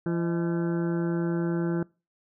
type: harmonic tone with a mistuned harmonic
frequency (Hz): 170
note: F3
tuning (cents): -46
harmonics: 1 / 2 / 3 / 4 / 5 / 6 / 7 / 8 / 9 / 10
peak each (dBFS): -27 / -28 / -40 / -43 / -45 / -50 / -51 / -45 / -44 / -54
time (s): 0.06-1.83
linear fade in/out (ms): 2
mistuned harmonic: 4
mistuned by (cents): -140
effects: noise-tail reverb RT60 0.3 s tail -24 dB re dry